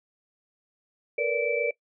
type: tone cluster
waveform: sine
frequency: 457 / 484.6 / 580 / 2323 Hz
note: A#4 / B4 / D5 / D7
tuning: -34 / -33 / -22 / -20 cents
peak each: -29 dBFS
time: 1.18-1.71 s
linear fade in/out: 5 ms
effects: noise-tail reverb RT60 0.1 s tail -21 dB re dry